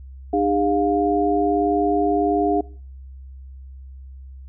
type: tone cluster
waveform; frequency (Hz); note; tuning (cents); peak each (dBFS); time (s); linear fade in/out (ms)
sine; 303 / 404.5 / 706; D#4 / G#4 / F5; -46 / -46 / +19; -21; 0.33-2.61; 5
effects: noise-tail reverb RT60 0.5 s tail -23 dB re dry + added 66 Hz sine -36 dBFS peak until 4.48 s